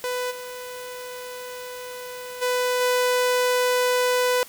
sawtooth tone with level steps, 497.9 Hz, B4, 14 cents sharp, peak -21 / -30 / -17 / -15 dBFS, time 0.04-4.43 s, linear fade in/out 0 ms, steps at 0.3 / 2.41 / 2.8 s, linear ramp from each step 20 ms, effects white hiss -45 dBFS RMS until 4.48 s

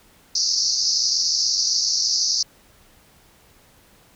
pink band-pass noise, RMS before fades -21 dBFS, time 0.35-2.43 s, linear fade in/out 5 ms, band 4500 to 6100 Hz, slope 96 dB/octave, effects pink hiss -54 dBFS RMS until 4.15 s

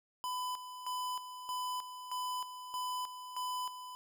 square tone with tremolo, 1002 Hz, B5, 25 cents sharp, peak -36 dBFS, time 0.24-3.95 s, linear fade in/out 0 ms, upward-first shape square, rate 1.6 Hz, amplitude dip 65%, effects none

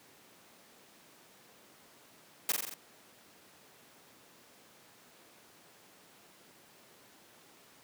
white noise with echo, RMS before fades -29 dBFS, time 2.49-2.52 s, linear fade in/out 2 ms, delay 44 ms, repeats 5, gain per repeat -3 dB, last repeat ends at 2.74 s, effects pink hiss -59 dBFS RMS until 7.83 s + high-pass 200 Hz 12 dB/octave

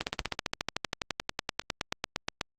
slowing click train, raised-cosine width 0.2 ms, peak -11 dBFS, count 28, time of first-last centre 0.01-2.412 s, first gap 59 ms, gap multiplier 1.03, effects Opus 24 kbps

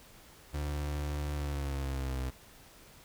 35% pulse tone with pitch glide, 73.42 to 64.66 Hz, D2 to C2, 0 to -20 cents, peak -31 dBFS, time 0.53-2.31 s, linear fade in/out 20 ms, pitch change -220 cents, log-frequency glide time 1.35-2.2 s, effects pink hiss -56 dBFS RMS until 3.04 s

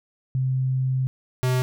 sine / square tone pair in turn, 130.5 / 127.45 Hz, C3 / C3, -4 / -45 cents, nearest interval unison, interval 41 cents, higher first, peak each -20 dBFS, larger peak neither, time 0.35-1.07 / 1.43-1.62 s, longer first, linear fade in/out 0 ms, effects none

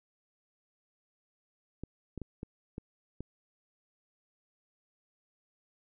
clicks, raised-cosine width 3 ms, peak -26 dBFS, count 6, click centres 1.836 / 2.177 / 2.217 / 2.431 / 2.781 / 3.206 s, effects none

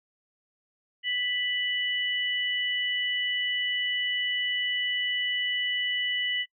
sine tone pair together, 1975.6 / 2960 Hz, B6 / F#7, 0 / 0 cents, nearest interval perfect fifth, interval 700 cents, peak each -29 / -28 dBFS, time 1.03-6.46 s, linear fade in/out 50 ms, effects noise-tail reverb RT60 0.1 s tail -26 dB re dry

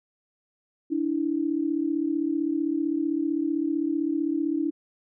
sine tone pair together, 290.8 / 326.4 Hz, D4 / E4, -17 / -17 cents, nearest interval major second, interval 200 cents, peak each -26 dBFS, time 0.9-4.71 s, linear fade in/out 20 ms, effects none

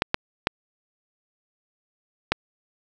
clicks, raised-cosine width 0.3 ms, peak -3 dBFS, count 4, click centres 0.021 / 0.144 / 0.471 / 2.32 s, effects none

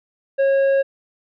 sine tone with tanh clipping, 546 Hz, C#5, 26 cents flat, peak -15 dBFS, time 0.38-0.83 s, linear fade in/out 20 ms, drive 7 dB, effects none

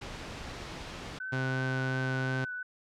pink noise, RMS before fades -41 dBFS, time 0.01-1.19 s, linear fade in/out 10 ms
sine tone with vibrato, 1505 Hz, F#6, 29 cents sharp, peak -35 dBFS, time 1.2-2.63 s, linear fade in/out 5 ms, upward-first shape triangle, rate 2.8 Hz, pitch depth 30 cents each way
sawtooth tone, 130.81 Hz, C3, in tune, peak -26 dBFS, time 1.32-2.45 s, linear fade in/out 10 ms
effects low-pass 5000 Hz 12 dB/octave

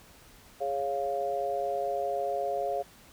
sine chord, Db major, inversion second, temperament equal, 415.3 / 554.4 / 698.5 Hz, Ab4 / Db5 / F5, 0 / 0 / 0 cents, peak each -35 / -32 / -31 dBFS, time 0.6-2.83 s, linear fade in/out 20 ms, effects pink hiss -55 dBFS RMS until 3.12 s

